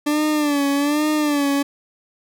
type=tone with vibrato; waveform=40% pulse; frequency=292.6 Hz; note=D4; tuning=6 cents flat; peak=-16 dBFS; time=0.06-1.63 s; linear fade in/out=10 ms; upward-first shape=sine; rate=1.2 Hz; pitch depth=76 cents each way; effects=none